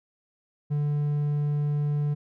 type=tone; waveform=triangle; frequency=146.83 Hz; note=D3; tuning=in tune; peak=-21 dBFS; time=0.7-2.15 s; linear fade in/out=20 ms; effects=none